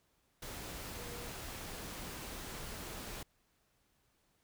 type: tone in noise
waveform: sine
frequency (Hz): 480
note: B4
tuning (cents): -49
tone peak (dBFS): -50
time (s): 0.97-1.28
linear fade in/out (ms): 5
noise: pink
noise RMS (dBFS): -45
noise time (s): 0.42-3.23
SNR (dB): -8
effects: pink hiss -75 dBFS RMS until 4.43 s